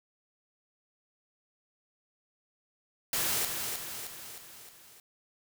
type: noise with echo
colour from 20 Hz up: white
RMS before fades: -30 dBFS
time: 3.13-3.45 s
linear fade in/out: 2 ms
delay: 310 ms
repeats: 5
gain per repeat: -5 dB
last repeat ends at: 5 s
effects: none